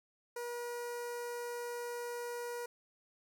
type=tone with notch filter; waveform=sawtooth; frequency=480 Hz; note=B4; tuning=49 cents flat; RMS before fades=-41 dBFS; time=0.36-2.66 s; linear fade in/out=5 ms; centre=3300 Hz; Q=1.2; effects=none